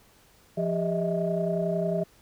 sine tone cluster, 172.6 / 399.9 / 616 / 647 Hz, F3 / G4 / D#5 / E5, -20 / +35 / -17 / -32 cents, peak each -28 / -31 / -31 / -29 dBFS, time 0.57-2.04 s, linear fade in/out 10 ms, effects tanh soft clip ceiling -14 dBFS + pink hiss -59 dBFS RMS until 2.21 s

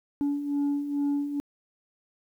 sine beating tone pair, 284.1 / 286.4 Hz, C#4 / D4, +43 / -43 cents, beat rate 2.3 Hz, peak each -30 / -24 dBFS, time 0.21-1.4 s, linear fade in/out 0 ms, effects tanh soft clip ceiling -22 dBFS + 10-bit

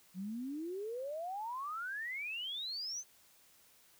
sine exponential sweep, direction up, 177.9 to 6350 Hz, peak -38 dBFS, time 0.14-3.04 s, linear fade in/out 50 ms, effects white hiss -65 dBFS RMS until 3.99 s

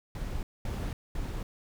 brown noise bursts, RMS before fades -34 dBFS, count 3, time 0.15-1.43 s, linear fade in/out 2 ms, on 280 ms, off 220 ms, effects none

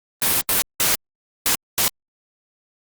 white noise bursts at uneven times, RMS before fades -18 dBFS, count 5, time 0.22-0.41 / 0.49-0.62 / 0.8-0.95 / 1.46-1.55 / 1.78-1.88 s, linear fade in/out 0 ms, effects Opus 32 kbps

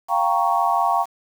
sine chord, G half-diminished seventh, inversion third, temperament equal, 698.5 / 784 / 932.3 / 1108.7 Hz, F5 / G5 / Bb5 / Db6, 0 / 0 / 0 / 0 cents, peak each -22 dBFS, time 0.08-1.06 s, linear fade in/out 50 ms, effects 7-bit

